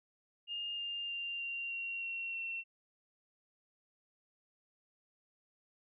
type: tone with pitch steps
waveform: sine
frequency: 2826 / 2806 / 2787 / 2768 / 2749 / 2730 / 2711 Hz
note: F7 / F7 / F7 / F7 / F7 / F7 / E7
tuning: +20 / +8 / -4 / -16 / -28 / -40 / +48 cents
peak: -37 dBFS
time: 0.47-2.64 s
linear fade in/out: 50 ms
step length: 310 ms
effects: none